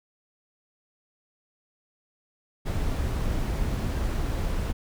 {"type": "noise", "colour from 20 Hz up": "brown", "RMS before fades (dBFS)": -27, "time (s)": [2.65, 4.73], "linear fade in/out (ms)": 20, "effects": []}